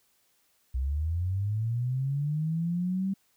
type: linear sweep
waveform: sine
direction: up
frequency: 61.74 to 196 Hz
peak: -26 dBFS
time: 0.74-3.14 s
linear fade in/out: 10 ms
effects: white hiss -69 dBFS RMS until 3.36 s